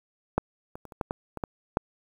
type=clicks; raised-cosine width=1 ms; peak=-8 / -25 / -29 / -30 / -14 / -15 / -21 / -15 / -8 dBFS; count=9; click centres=0.38 / 0.755 / 0.853 / 0.922 / 1.012 / 1.109 / 1.373 / 1.438 / 1.771 s; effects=8-bit